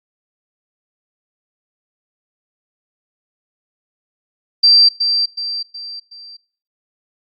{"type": "tone with echo", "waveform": "sine", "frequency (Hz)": 4699, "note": "D8", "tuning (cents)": 0, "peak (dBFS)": -6, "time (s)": [4.63, 4.89], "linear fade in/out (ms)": 10, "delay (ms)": 370, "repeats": 4, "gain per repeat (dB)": -7, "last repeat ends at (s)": 6.37, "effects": ["noise-tail reverb RT60 0.5 s tail -24 dB re dry", "Opus 48 kbps"]}